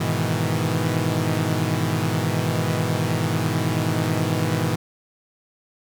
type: chord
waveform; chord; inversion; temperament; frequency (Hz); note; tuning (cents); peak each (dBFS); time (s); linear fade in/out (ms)
sawtooth; E major seventh; first; equal; 103.83 / 123.47 / 155.56 / 164.81; G#2 / B2 / D#3 / E3; 0 / 0 / 0 / 0; -22; 0-4.76; 10
effects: none